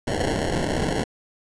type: noise with sample-and-hold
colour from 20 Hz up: violet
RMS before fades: -24 dBFS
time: 0.07-1.04 s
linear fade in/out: 5 ms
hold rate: 1225 Hz
effects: resampled to 22050 Hz